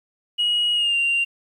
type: tone with pitch glide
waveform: sine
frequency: 2898 to 2774 Hz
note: F#7 to F7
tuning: -37 to -12 cents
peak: -16 dBFS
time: 0.38-1.25 s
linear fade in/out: 20 ms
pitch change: -75 cents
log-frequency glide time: 0.74-0.97 s
effects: tanh soft clip ceiling -15 dBFS + 9-bit